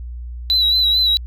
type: tone with vibrato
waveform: triangle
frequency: 3951 Hz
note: B7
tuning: in tune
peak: -10 dBFS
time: 0.5-1.17 s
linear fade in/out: 0 ms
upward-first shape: sine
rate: 4.5 Hz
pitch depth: 49 cents each way
effects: tanh soft clip ceiling -9 dBFS + added 60 Hz sine -27 dBFS peak until 1.26 s